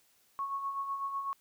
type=tone with tremolo; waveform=sine; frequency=1103 Hz; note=C#6; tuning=9 cents flat; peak=-31 dBFS; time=0.39-1.33 s; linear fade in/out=0 ms; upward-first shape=sine; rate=8 Hz; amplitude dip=50%; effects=white hiss -68 dBFS RMS until 1.4 s